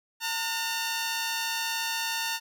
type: tone pair together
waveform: 10% pulse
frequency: 907.1 / 1440 Hz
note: A#5 / F#6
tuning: -47 / -47 cents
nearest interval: minor sixth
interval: 800 cents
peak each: -21 / -26 dBFS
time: 0.2-2.4 s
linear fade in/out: 50 ms
effects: none